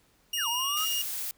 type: tone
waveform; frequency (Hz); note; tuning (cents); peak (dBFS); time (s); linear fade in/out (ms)
sawtooth; 2847; F7; +33; -25; 0.33-1.02; 5
type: linear two-way sweep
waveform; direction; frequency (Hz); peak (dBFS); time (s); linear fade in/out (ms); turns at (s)
triangle; down then up; 1975.5 to 902 to 1307; -30; 0.37-0.86; 20; 0.48
type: noise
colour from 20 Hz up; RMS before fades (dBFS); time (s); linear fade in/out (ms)
blue; -34; 0.77-1.31; 0
effects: pink hiss -65 dBFS RMS until 1.37 s